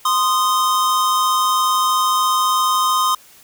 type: tone pair together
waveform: square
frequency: 1041 / 1238 Hz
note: C6 / D#6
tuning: -9 / -9 cents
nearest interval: minor third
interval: 300 cents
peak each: -18 dBFS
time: 0.05-3.15 s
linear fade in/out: 5 ms
effects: white hiss -47 dBFS RMS until 3.43 s